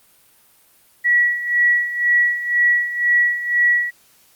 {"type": "tone with tremolo", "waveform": "sine", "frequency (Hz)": 1932, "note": "B6", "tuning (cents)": -39, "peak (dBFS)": -11, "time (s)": [1.04, 3.91], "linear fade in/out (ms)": 20, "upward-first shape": "sine", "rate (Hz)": 2, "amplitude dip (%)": 75, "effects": ["white hiss -54 dBFS RMS until 4.35 s", "Opus 32 kbps"]}